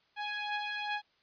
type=beating tone pair; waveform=15% pulse; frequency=830.6 / 833.2 Hz; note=G#5 / G#5; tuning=0 / +5 cents; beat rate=2.6 Hz; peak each=-33 / -29 dBFS; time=0.16-1.02 s; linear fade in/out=50 ms; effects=white hiss -70 dBFS RMS until 1.22 s + resampled to 11025 Hz